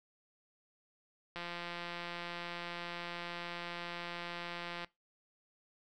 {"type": "click train", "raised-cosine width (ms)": 0.3, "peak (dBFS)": -26, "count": 604, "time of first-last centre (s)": [1.36, 4.846], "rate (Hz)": 173, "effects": ["noise-tail reverb RT60 0.2 s tail -21 dB re dry"]}